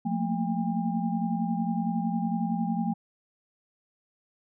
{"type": "tone cluster", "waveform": "sine", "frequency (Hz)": [177, 221.5, 232.4, 804], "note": ["F3", "A3", "A#3", "G5"], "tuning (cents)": [23, 12, -5, 44], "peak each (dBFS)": [-30, -29, -33, -34], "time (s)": [0.05, 2.94], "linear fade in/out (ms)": 10, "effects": []}